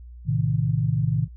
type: tone cluster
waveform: sine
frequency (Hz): 111.4 / 131.7 / 158.1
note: A2 / C3 / D#3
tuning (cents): +22 / +12 / +28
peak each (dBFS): -24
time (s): 0.25-1.28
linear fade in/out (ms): 50
effects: added 60 Hz sine -39 dBFS peak until 1.36 s